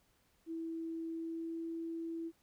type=tone with pitch glide; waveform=sine; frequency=327.8 to 330.3 Hz; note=E4 to E4; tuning=-10 to +4 cents; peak=-38 dBFS; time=0.46-2.32 s; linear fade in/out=50 ms; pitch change=+14 cents; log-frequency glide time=1.11-1.67 s; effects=pink hiss -73 dBFS RMS until 2.42 s